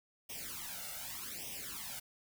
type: noise with flanger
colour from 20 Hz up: white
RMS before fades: -44 dBFS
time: 0.29-2 s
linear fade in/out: 10 ms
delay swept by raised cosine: 0.34 to 1.44 ms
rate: 0.84 Hz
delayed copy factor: +0.95
effects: none